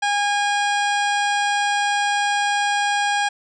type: harmonic tone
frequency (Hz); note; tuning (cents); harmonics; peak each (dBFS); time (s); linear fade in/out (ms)
817; G#5; -29; 1 / 2 / 3 / 4 / 5 / 6 / 7 / 9 / 10; -20 / -23 / -29 / -29 / -36 / -36 / -36 / -38 / -37; 0.02-3.29; 10
effects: none